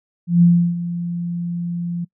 sine tone with ADSR envelope, 172.7 Hz, F3, 19 cents flat, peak -7 dBFS, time 0.27-2.05 s, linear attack 150 ms, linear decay 330 ms, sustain -14 dB, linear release 12 ms, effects noise-tail reverb RT60 0.1 s tail -24 dB re dry

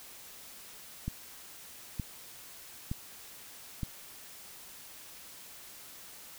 click train, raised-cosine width 5 ms, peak -21 dBFS, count 4, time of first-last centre 1.08-3.832 s, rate 1.09 Hz, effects white hiss -50 dBFS RMS until 6.38 s

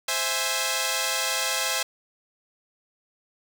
5% pulse chord, C augmented, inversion none, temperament equal, 523.3 / 659.3 / 830.6 Hz, C5 / E5 / G#5, 0 / 0 / 0 cents, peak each -17 dBFS, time 0.08-1.83 s, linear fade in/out 5 ms, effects none

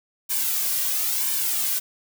blue noise with flanger, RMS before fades -24 dBFS, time 0.29-1.8 s, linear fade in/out 20 ms, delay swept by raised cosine 1.5 to 2.32 ms, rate 0.99 Hz, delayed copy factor -0.65, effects none

